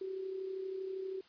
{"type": "tone with amplitude modulation", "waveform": "sine", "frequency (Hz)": 381, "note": "G4", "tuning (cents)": -49, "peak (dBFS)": -35, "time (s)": [0.01, 1.21], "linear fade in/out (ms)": 5, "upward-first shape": "sine", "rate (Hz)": 32.6, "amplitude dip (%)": 50, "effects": ["white hiss -63 dBFS RMS until 1.28 s", "resampled to 11025 Hz"]}